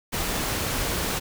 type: noise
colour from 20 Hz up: pink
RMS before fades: -27 dBFS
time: 0.12-1.2 s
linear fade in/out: 20 ms
effects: none